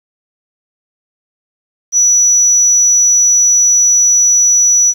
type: tone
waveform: sine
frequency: 5900 Hz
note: F#8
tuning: 6 cents flat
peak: -5 dBFS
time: 1.92-4.94 s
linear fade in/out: 50 ms
effects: tanh soft clip ceiling -2 dBFS + 7-bit